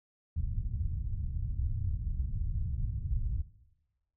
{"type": "low-pass noise", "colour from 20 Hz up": "white", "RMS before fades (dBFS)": -33, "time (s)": [0.36, 3.42], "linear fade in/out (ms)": 10, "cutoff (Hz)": 100, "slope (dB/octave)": 24, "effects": ["noise-tail reverb RT60 1.0 s tail -17 dB re dry"]}